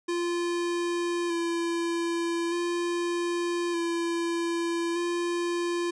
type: tone with vibrato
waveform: square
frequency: 342.4 Hz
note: F4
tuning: 34 cents flat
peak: -27 dBFS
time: 0.08-5.91 s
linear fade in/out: 10 ms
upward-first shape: square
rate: 0.41 Hz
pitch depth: 19 cents each way
effects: resampled to 22050 Hz